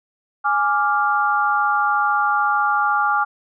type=chord; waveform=sine; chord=D diminished; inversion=second; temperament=equal; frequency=830.6 / 1174.7 / 1396.9 Hz; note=Ab5 / D6 / F6; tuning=0 / 0 / 0 cents; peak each=-20 dBFS; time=0.44-3.25 s; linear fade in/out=20 ms; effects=none